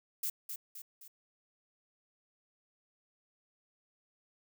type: noise with echo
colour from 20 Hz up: violet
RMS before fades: -35 dBFS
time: 0.23-0.3 s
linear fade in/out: 5 ms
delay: 260 ms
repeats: 3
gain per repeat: -6 dB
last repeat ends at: 1.08 s
effects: none